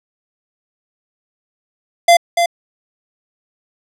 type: tone with echo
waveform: square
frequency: 688 Hz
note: F5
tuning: 26 cents flat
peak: -6 dBFS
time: 2.08-2.17 s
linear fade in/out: 5 ms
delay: 290 ms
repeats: 1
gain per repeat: -6 dB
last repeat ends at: 2.46 s
effects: low-pass 11000 Hz 12 dB/octave